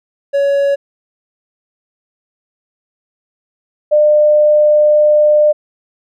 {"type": "tone pair in turn", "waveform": ["triangle", "sine"], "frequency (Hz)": [561, 600.7], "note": ["C#5", "D5"], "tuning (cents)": [21, 39], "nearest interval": "minor second", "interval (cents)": 118, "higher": "second", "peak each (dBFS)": [-8, -6], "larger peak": "second", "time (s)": [[0.33, 0.76], [3.91, 5.53]], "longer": "second", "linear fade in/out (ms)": 20, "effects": []}